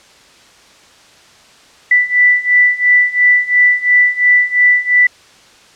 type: beating tone pair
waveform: sine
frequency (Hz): 1975.5 / 1978.4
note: B6 / B6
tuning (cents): 0 / +3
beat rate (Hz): 2.9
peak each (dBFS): -12 / -10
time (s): 1.91-5.07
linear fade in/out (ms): 5
effects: white hiss -44 dBFS RMS until 5.75 s + low-pass 6000 Hz 12 dB/octave